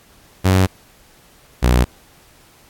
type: tone pair in turn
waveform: sawtooth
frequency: 94 / 61.37 Hz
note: F#2 / B1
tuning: +28 / -10 cents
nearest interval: perfect fifth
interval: 738 cents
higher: first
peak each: -7 dBFS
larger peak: neither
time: 0.44-0.67 / 1.62-1.85 s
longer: neither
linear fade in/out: 20 ms
effects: pink hiss -50 dBFS RMS until 2.69 s + AAC 64 kbps